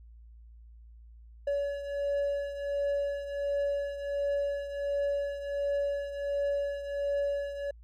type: beating tone pair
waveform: triangle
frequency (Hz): 567 / 568.4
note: C#5 / C#5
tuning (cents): +39 / +43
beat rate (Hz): 1.4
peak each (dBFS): -28 / -34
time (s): 1.47-7.71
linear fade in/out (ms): 5
effects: added 57 Hz sine -49 dBFS peak until 7.83 s